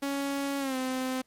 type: tone with pitch glide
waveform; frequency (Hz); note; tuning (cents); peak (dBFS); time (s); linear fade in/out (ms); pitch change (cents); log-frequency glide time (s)
sawtooth; 278.7 to 258.5; C#4 to C4; +9 to -21; -25; 0.02-1.22; 10; -130; 0.59-0.76
effects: pink hiss -70 dBFS RMS until 1.26 s + MP3 64 kbps